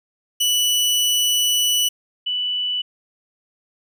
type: tone pair in turn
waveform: sawtooth / sine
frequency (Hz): 2960 / 2971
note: F#7 / F#7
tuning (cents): 0 / +6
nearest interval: unison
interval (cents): 6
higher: second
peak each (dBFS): -13 / -20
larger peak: first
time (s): 0.4-1.89 / 2.26-2.82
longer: first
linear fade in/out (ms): 10
effects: none